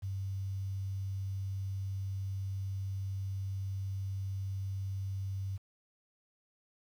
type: tone with quantisation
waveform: sine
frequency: 96.9 Hz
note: G2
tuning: 20 cents flat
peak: -34 dBFS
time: 0.02-5.58 s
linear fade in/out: 20 ms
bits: 10
effects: none